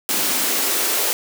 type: noise with high-pass filter sweep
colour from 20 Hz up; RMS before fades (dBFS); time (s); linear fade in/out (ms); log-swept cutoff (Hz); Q
white; -20; 0.09-1.13; 0; 210 to 450; 2.1
effects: none